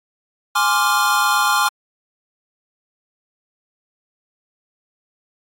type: chord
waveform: square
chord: D half-diminished seventh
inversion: second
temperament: equal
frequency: 830.6 / 1046.5 / 1174.7 / 1396.9 Hz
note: Ab5 / C6 / D6 / F6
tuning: 0 / 0 / 0 / 0 cents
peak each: -22 / -21 / -21 / -20 dBFS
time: 0.55-1.69 s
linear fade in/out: 10 ms
effects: AAC 48 kbps